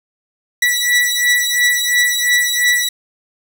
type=beating tone pair; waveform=sawtooth; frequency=1951 / 1953.9 Hz; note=B6 / B6; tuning=-22 / -19 cents; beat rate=2.9 Hz; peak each=-12 dBFS; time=0.62-2.89 s; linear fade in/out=5 ms; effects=none